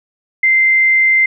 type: tone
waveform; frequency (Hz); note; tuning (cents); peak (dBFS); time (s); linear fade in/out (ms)
sine; 2083; C7; -8; -8; 0.43-1.26; 5
effects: none